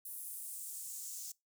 white noise with high-pass filter sweep, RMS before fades -45 dBFS, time 0.05-1.32 s, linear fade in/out 5 ms, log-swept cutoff 11000 to 6400 Hz, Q 2.1, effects noise-tail reverb RT60 0.2 s tail -23 dB re dry

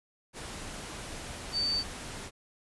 sine tone in noise, 4574 Hz, D8, 47 cents flat, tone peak -27 dBFS, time 1.52-1.84 s, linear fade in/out 50 ms, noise pink, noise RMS -41 dBFS, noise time 0.33-2.31 s, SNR +11 dB, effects resampled to 24000 Hz

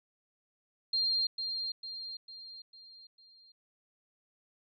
sine tone with echo, 4196 Hz, C8, 4 cents sharp, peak -27 dBFS, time 0.93-1.27 s, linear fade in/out 5 ms, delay 450 ms, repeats 5, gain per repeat -6 dB, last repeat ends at 3.52 s, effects none

